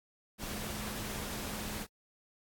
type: tone in noise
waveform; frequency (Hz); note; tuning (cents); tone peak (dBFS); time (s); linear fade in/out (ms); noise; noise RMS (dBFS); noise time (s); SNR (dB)
sine; 210; G#3; +19; -44; 0.38-1.87; 50; pink; -40; 0.38-1.87; -7
effects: AAC 64 kbps